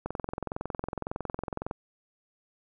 click train, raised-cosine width 1 ms, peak -18 dBFS, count 37, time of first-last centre 0.06-1.711 s, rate 21.8 Hz, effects none

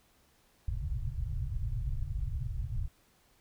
pink low-pass noise, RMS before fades -34 dBFS, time 0.68-2.88 s, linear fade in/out 5 ms, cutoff 140 Hz, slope 96 dB/octave, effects pink hiss -67 dBFS RMS until 3.4 s

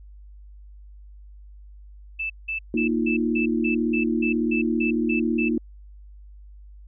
sine tone bursts, 2637 Hz, E7, in tune, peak -25 dBFS, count 12, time 2.19-5.49 s, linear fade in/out 10 ms, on 110 ms, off 180 ms
sine chord, Bb suspended fourth, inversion none, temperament equal, 233.1 / 311.1 / 349.2 Hz, Bb3 / Eb4 / F4, 0 / 0 / 0 cents, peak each -23 / -25 / -27 dBFS, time 2.74-5.58 s, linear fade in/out 2 ms
effects added 50 Hz sine -42 dBFS peak until 6.87 s

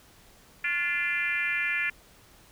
sine tone with frequency modulation, 2062 Hz, C7, 26 cents flat, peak -25 dBFS, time 0.64-1.9 s, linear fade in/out 5 ms, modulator 324 Hz, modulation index 1.6, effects pink hiss -56 dBFS RMS until 2.51 s

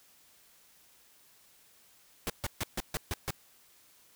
pink noise bursts, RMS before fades -33 dBFS, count 7, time 2.27-3.306 s, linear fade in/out 0 ms, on 28 ms, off 140 ms, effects white hiss -62 dBFS RMS until 4.15 s

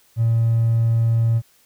triangle tone with hard clipping, 114.8 Hz, A#2, 26 cents flat, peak -15 dBFS, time 0.16-1.42 s, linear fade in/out 50 ms, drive 4 dB, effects white hiss -57 dBFS RMS until 1.65 s

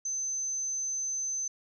sine tone, 6160 Hz, G8, 31 cents flat, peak -30 dBFS, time 0.05-1.48 s, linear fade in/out 5 ms, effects none

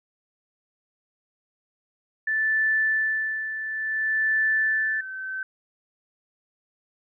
sine tone with tremolo, 1757 Hz, A6, 3 cents flat, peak -19 dBFS, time 2.27-5.01 s, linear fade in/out 5 ms, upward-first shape sine, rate 0.57 Hz, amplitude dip 65%
sine tone with exponential growth, 1537 Hz, G6, 35 cents flat, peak -27 dBFS, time 2.94-5.43 s, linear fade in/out 2 ms, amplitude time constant 540 ms
effects none

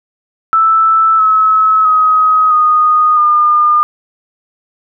sine tone with pitch steps, 1318.5 / 1290.6 / 1263.3 / 1236.6 / 1210.5 Hz, E6 / E6 / D#6 / D#6 / D#6, 0 / -37 / +26 / -11 / -48 cents, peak -6 dBFS, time 0.53-3.83 s, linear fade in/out 0 ms, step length 660 ms, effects none

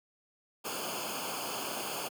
pink noise with comb filter, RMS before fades -37 dBFS, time 0.64-2.09 s, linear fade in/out 20 ms, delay 0.52 ms, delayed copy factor -0.85, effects high-pass 150 Hz 12 dB/octave

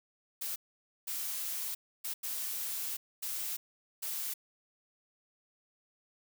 blue noise bursts at uneven times, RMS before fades -37 dBFS, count 6, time 0.41-0.56 / 1.07-1.75 / 2.04-2.14 / 2.23-2.97 / 3.22-3.57 / 4.02-4.34 s, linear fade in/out 10 ms, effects none

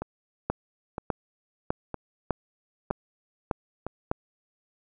two click trains, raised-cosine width 1 ms, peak -18 / -11 dBFS, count 5 / 7, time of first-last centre 0.02-3.866 / 0.5-4.114 s, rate 1.04 / 1.66 Hz, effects none

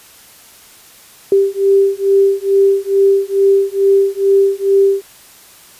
sine beating tone pair, 392 / 394.3 Hz, G4 / G4, 0 / +10 cents, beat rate 2.3 Hz, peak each -12 dBFS, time 1.32-5.02 s, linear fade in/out 2 ms, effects white hiss -42 dBFS RMS until 5.79 s + resampled to 32000 Hz

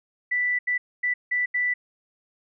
sine tone bursts at uneven times, 1975.5 Hz, B6, in tune, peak -21 dBFS, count 5, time 0.31-0.59 / 0.67-0.78 / 1.03-1.14 / 1.31-1.46 / 1.54-1.74 s, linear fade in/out 10 ms, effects none

